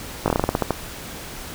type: slowing click train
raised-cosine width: 1 ms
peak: -4 dBFS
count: 11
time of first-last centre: 0.26-0.707 s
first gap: 19 ms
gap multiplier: 1.18
effects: pink hiss -35 dBFS RMS until 1.54 s